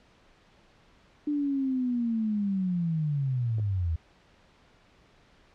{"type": "linear sweep", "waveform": "sine", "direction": "down", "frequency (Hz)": [298, 77.78], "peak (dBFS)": -25, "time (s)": [1.27, 3.96], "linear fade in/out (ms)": 5}
{"type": "clicks", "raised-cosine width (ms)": 2, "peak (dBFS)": -31, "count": 2, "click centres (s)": [3.584, 3.597]}
{"effects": ["pink hiss -60 dBFS RMS until 5.54 s", "low-pass 4000 Hz 12 dB/octave"]}